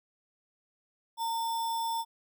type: tone with sample-and-hold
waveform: sine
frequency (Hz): 914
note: A#5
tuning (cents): -34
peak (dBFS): -29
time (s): 1.17-2.05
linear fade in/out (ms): 50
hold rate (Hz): 4410
effects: none